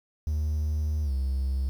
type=tone with pitch glide; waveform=triangle; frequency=76 to 66.55 Hz; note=D#2 to C2; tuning=-40 to +30 cents; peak=-22 dBFS; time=0.27-1.69 s; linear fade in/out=0 ms; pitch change=-230 cents; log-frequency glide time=1.03-1.12 s; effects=tanh soft clip ceiling -18 dBFS + 9-bit